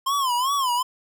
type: tone with vibrato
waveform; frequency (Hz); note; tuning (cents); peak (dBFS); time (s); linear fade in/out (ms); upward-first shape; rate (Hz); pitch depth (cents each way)
square; 1046.5; C6; 0; -21; 0.06-0.83; 10; sine; 2.6; 150
effects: none